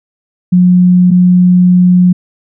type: tone pair in turn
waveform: sine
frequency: 180 / 180 Hz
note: F#3 / F#3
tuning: -47 / -47 cents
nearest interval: unison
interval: 0 cents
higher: neither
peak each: -3 dBFS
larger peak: neither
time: 0.52-1.11 / 1.11-2.13 s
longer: second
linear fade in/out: 10 ms
effects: none